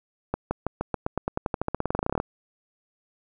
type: accelerating click train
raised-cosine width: 1 ms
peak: -11 dBFS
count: 26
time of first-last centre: 0.34-2.201 s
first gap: 170 ms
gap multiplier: 0.92
effects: none